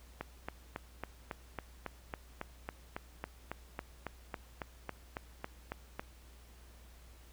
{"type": "click train", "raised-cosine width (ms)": 0.5, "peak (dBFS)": -23, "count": 22, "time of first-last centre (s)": [0.21, 5.995], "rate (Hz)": 3.63, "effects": ["added 60 Hz sine -55 dBFS peak until 7.32 s", "pink hiss -62 dBFS RMS until 7.32 s"]}